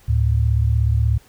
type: tone pair together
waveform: sine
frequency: 73.42 / 110 Hz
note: D2 / A2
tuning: 0 / 0 cents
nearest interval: perfect fifth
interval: 700 cents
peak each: -17 dBFS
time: 0.08-1.18 s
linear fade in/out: 10 ms
effects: pink hiss -52 dBFS RMS until 1.28 s